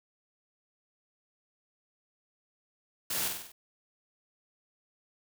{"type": "noise with echo", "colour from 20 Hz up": "white", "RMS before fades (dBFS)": -33, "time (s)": [3.1, 3.28], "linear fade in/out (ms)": 5, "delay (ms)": 48, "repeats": 5, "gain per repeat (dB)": -4, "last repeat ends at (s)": 3.52, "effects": []}